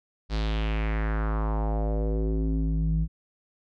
square tone with low-pass filter sweep, 53.8 Hz, A1, 38 cents flat, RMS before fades -26 dBFS, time 0.29-3.08 s, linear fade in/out 50 ms, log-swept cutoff 4600 to 140 Hz, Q 2.8, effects none

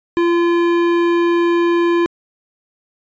triangle tone with hard clipping, 342.8 Hz, F4, 32 cents flat, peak -14 dBFS, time 0.17-2.06 s, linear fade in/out 0 ms, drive 18 dB, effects resampled to 16000 Hz

